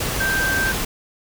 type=tone in noise; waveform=sine; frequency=1568 Hz; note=G6; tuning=in tune; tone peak=-19 dBFS; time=0.2-0.72 s; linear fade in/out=5 ms; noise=pink; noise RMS=-24 dBFS; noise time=0-0.85 s; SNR=+2 dB; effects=none